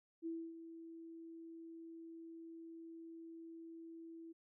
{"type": "tone with ADSR envelope", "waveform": "sine", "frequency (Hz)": 329.6, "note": "E4", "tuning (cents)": 0, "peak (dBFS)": -39, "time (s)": [0.22, 4.33], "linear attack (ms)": 42, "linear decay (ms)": 270, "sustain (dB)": -11, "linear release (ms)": 16, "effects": []}